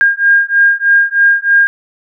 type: beating tone pair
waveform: sine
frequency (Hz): 1613 / 1616.2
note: G6 / G#6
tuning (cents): +49 / -48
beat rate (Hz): 3.2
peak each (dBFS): -10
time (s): 0.01-1.67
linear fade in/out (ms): 0
effects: none